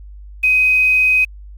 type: tone with quantisation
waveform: sine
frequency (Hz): 2515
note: D#7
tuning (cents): +18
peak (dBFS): -10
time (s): 0.43-1.25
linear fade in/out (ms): 10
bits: 6
effects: added 50 Hz sine -33 dBFS peak until 1.57 s + AAC 64 kbps